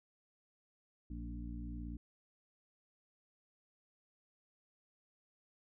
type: harmonic tone with a mistuned harmonic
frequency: 58.6 Hz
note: A#1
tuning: 10 cents sharp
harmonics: 1 / 2 / 3 / 4 / 5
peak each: -43 / -52 / -51 / -50 / -50 dBFS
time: 1.1-1.97 s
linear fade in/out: 5 ms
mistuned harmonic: 4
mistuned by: -19 cents
effects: none